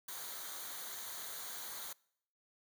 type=noise with comb filter; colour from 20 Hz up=white; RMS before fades=-45 dBFS; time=0.08-1.93 s; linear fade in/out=5 ms; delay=0.38 ms; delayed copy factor=-0.65; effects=noise-tail reverb RT60 0.7 s tail -25 dB re dry